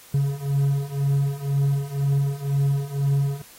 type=beating tone pair; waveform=triangle; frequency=138.59 / 140.59 Hz; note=C#3 / C#3; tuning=0 / +25 cents; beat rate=2 Hz; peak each=-22 / -20 dBFS; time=0.14-3.42 s; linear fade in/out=5 ms; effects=white hiss -48 dBFS RMS until 3.58 s + AAC 48 kbps